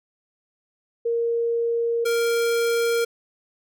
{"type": "tone pair in turn", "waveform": ["sine", "square"], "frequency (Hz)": [466.2, 466.2], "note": ["A#4", "A#4"], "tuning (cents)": [0, 0], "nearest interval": "unison", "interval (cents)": 0, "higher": "neither", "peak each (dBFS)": -20, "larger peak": "neither", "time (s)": [[1.05, 2.05], [2.05, 3.05]], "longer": "neither", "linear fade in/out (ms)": 10, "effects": []}